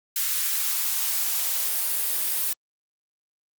blue noise with high-pass filter sweep, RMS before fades -25 dBFS, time 0.16-2.53 s, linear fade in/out 2 ms, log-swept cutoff 1500 to 280 Hz, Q 1.3, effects Opus 48 kbps

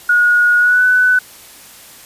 sine tone with pitch glide, 1447 to 1497.2 Hz, F#6 to F#6, -39 to +20 cents, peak -8 dBFS, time 0.09-1.19 s, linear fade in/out 5 ms, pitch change +59 cents, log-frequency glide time 0.58-0.84 s, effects white hiss -39 dBFS RMS until 2.05 s + resampled to 32000 Hz

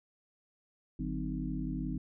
harmonic tone with a mistuned harmonic, 51.3 Hz, G#1, 21 cents flat, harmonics 1 / 3 / 4 / 5 / 6, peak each -39 / -39 / -41 / -38 / -41 dBFS, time 0.99-1.98 s, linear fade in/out 5 ms, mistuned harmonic 4, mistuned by -130 cents, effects none

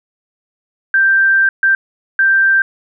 sine tone bursts at uneven times, 1572 Hz, G6, 4 cents sharp, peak -8 dBFS, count 3, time 0.94-1.49 / 1.63-1.75 / 2.19-2.62 s, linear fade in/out 2 ms, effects none

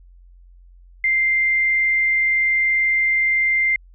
sine tone, 2093 Hz, C7, in tune, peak -15 dBFS, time 1.04-3.76 s, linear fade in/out 2 ms, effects added 44 Hz sine -44 dBFS peak until 3.94 s

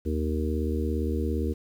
harmonic tone, 77.4 Hz, D#2, 9 cents flat, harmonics 1 / 3 / 4 / 5 / 6, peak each -27 / -32 / -33 / -34 / -35 dBFS, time 0.05-1.54 s, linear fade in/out 20 ms, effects 9-bit

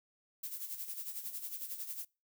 violet noise with tremolo, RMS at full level -40 dBFS, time 0.43-2.05 s, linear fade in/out 5 ms, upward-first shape sine, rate 11 Hz, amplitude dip 65%, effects noise-tail reverb RT60 0.3 s tail -25 dB re dry

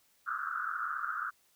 white band-pass noise, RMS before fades -36 dBFS, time 0.26-1.31 s, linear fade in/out 20 ms, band 1200 to 1500 Hz, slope 96 dB/octave, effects white hiss -69 dBFS RMS until 1.55 s

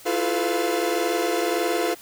45% pulse tone cluster, 331.9 / 353.6 / 434.6 / 501 / 697 Hz, E4 / F4 / A4 / B4 / F5, +12 / +22 / -21 / +25 / -4 cents, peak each -28 dBFS, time 0.05-1.95 s, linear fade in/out 20 ms, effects white hiss -46 dBFS RMS until 2.01 s

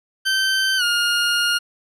20% pulse tone with pitch glide, 1549 to 1420.4 Hz, G6 to F6, -21 to +29 cents, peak -12 dBFS, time 0.25-1.59 s, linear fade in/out 20 ms, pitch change -150 cents, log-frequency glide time 0.77-0.83 s, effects low-pass 10000 Hz 12 dB/octave

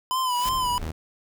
white noise with exponential growth, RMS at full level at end -31 dBFS, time 0.11-0.49 s, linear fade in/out 1 ms, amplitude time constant 82 ms
square tone with vibrato, 1008 Hz, B5, 35 cents sharp, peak -23 dBFS, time 0.11-0.78 s, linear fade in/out 0 ms, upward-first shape sine, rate 2.9 Hz, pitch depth 61 cents each way
brown noise, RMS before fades -36 dBFS, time 0.45-0.91 s, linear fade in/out 5 ms
sawtooth tone, 79.6 Hz, D#2, 40 cents sharp, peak -26 dBFS, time 0.81-0.92 s, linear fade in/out 10 ms
effects none

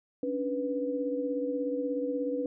sine tone cluster, 277.5 / 294.1 / 492.9 Hz, C#4 / D4 / B4, +2 / +3 / -3 cents, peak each -33 / -37 / -31 dBFS, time 0.23-2.46 s, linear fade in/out 2 ms, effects none

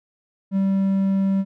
triangle tone, 194.1 Hz, G3, 17 cents flat, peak -15 dBFS, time 0.51-1.45 s, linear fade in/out 50 ms, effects none

